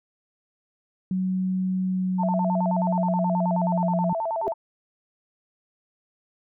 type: tone with pitch glide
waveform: sine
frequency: 186.3 to 177.07 Hz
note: F#3 to F3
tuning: +12 to +24 cents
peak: -22 dBFS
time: 1.11-4.13 s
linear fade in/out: 2 ms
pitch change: -88 cents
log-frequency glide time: 1.83-4.01 s
type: tone with vibrato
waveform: sine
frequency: 769 Hz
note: G5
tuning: 33 cents flat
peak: -24 dBFS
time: 2.18-4.54 s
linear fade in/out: 20 ms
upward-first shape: square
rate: 9.4 Hz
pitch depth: 260 cents each way
type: tone with exponential growth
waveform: sine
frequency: 399.6 Hz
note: G4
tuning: 33 cents sharp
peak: -20 dBFS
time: 4.4-4.48 s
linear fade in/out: 0 ms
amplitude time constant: 17 ms
effects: none